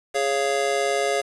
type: chord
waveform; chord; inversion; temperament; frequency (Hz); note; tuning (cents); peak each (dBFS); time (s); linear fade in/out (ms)
square; Db major; second; just; 415.8 / 554.4 / 693; Ab4 / Db5 / F5; +2 / 0 / -14; -26; 0.14-1.22; 20
effects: resampled to 24000 Hz + 7-bit